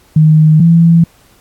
sine tone pair in turn, 155.56 / 167.21 Hz, D#3 / E3, 0 / +25 cents, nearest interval minor second, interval 125 cents, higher second, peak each -3 dBFS, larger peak neither, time 0.16-0.6 / 0.6-1.04 s, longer neither, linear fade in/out 5 ms, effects pink hiss -48 dBFS RMS until 1.4 s + AAC 64 kbps

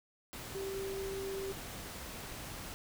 sine tone in noise, 388.9 Hz, G4, 14 cents flat, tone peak -37 dBFS, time 0.55-1.52 s, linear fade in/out 0 ms, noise pink, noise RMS -45 dBFS, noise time 0.33-2.74 s, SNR +5 dB, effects none

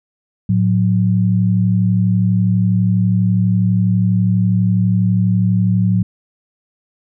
sine tone pair together, 110 / 182.19 Hz, A2 / F#3, 0 / -26 cents, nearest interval major sixth, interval 874 cents, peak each -14 dBFS, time 0.49-6.03 s, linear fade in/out 5 ms, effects none

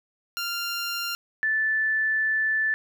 15% pulse / sine tone pair in turn, 1392 / 1753.8 Hz, F6 / A6, -6 / -6 cents, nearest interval major third, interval 400 cents, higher second, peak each -21 dBFS, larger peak neither, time 0.37-1.15 / 1.43-2.74 s, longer second, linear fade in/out 0 ms, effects none

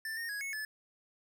square tone with pitch steps, 1775 / 1842 / 1664 / 2198 / 1730 Hz, A6 / A#6 / G#6 / C#7 / A6, +15 / -21 / +3 / -15 / -30 cents, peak -37 dBFS, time 0.05-0.65 s, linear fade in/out 2 ms, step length 120 ms, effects none

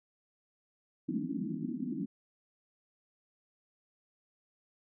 white band-pass noise, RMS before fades -36 dBFS, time 1.08-2.06 s, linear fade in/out 10 ms, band 160 to 320 Hz, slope 96 dB/octave, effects none

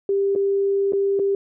sine tone with dropouts, 395.8 Hz, G4, 17 cents sharp, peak -17 dBFS, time 0.09-1.35 s, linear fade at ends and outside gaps 2 ms, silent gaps 0.352-0.359 / 0.923-0.933 / 1.192-1.196 s, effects none

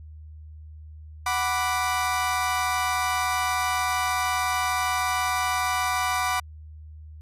30% pulse chord, B minor, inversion second, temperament equal, 740 / 987.8 / 1174.7 Hz, F#5 / B5 / D6, 0 / 0 / 0 cents, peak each -25 dBFS, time 1.26-6.4 s, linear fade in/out 5 ms, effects added 77 Hz sine -40 dBFS peak until 7.21 s + resampled to 32000 Hz

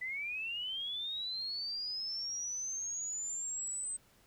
sine linear sweep, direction up, 1975.5 to 8250 Hz, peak -36 dBFS, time 0.01-3.97 s, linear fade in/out 10 ms, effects pink hiss -66 dBFS RMS until 4.26 s

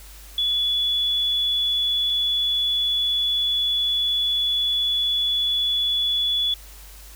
sine tone pair in turn, 3421 / 3421 Hz, A7 / A7, -49 / -49 cents, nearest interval unison, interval 0 cents, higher neither, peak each -19 dBFS, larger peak neither, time 0.38-2.1 / 2.1-6.54 s, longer second, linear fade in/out 2 ms, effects added 50 Hz sine -42 dBFS peak until 7.15 s + white hiss -46 dBFS RMS until 7.15 s

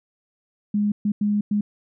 sine tone bursts at uneven times, 207.1 Hz, G#3, 5 cents flat, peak -18 dBFS, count 4, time 0.74-0.92 / 1.05-1.12 / 1.21-1.41 / 1.51-1.61 s, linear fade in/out 5 ms, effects none

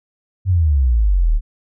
sine exponential sweep, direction down, 98 to 35.37 Hz, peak -11 dBFS, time 0.45-1.41 s, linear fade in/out 50 ms, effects none

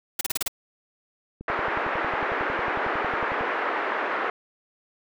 white noise bursts, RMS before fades -25 dBFS, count 6, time 0.19-0.481 s, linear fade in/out 5 ms, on 21 ms, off 33 ms
click train, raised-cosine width 3 ms, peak -24 dBFS, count 23, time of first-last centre 1.41-3.41 s, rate 11 Hz
white band-pass noise, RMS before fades -27 dBFS, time 1.48-4.3 s, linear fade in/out 2 ms, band 320 to 1800 Hz, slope 24 dB/octave
effects none

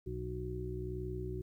harmonic tone, 61.6 Hz, B1, 4 cents flat, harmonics 1 / 2 / 3 / 5 / 6, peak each -42 / -42 / -49 / -49 / -41 dBFS, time 0.06-1.42 s, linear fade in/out 10 ms, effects 12-bit

